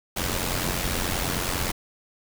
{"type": "noise with amplitude modulation", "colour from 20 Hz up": "pink", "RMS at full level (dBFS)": -24, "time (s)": [0.16, 1.72], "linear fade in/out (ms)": 10, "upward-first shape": "sine", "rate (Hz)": 89.6, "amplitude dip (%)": 65, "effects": []}